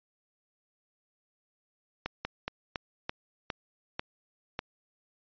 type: slowing click train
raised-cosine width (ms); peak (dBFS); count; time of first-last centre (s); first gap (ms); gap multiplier
0.3; -16; 8; 2.06-4.591; 190; 1.21
effects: resampled to 11025 Hz